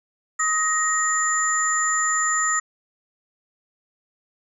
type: tone cluster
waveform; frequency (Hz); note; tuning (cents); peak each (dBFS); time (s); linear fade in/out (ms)
sine; 1262 / 1872 / 7110; D#6 / A#6 / A8; +24 / +7 / +17; -23 / -24 / -23; 0.39-2.6; 10
effects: none